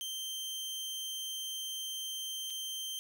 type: tone with dropouts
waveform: sawtooth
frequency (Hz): 3136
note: G7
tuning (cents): 0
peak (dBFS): -34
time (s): 0.01-2.99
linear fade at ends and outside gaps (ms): 0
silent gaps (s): 2.501-2.505
effects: none